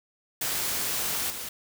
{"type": "noise with level steps", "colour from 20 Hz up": "white", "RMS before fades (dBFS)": [-29, -36], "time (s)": [0.41, 1.49], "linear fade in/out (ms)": 5, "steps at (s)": 1.3, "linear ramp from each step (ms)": 2, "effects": []}